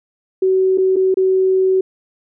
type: tone with dropouts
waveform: sine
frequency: 377.3 Hz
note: F#4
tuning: 34 cents sharp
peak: -11 dBFS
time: 0.42-1.81 s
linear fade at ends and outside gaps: 5 ms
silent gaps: 0.776-0.782 / 0.96-0.965 / 1.143-1.17 s
effects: none